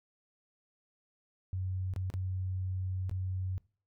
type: tone with dropouts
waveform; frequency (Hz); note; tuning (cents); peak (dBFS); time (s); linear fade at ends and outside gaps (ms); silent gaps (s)
sine; 93.2; F#2; +13; -32; 1.53-3.58; 0; 1.937-1.962 / 2.101-2.139 / 3.095-3.113
effects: noise-tail reverb RT60 0.4 s tail -22 dB re dry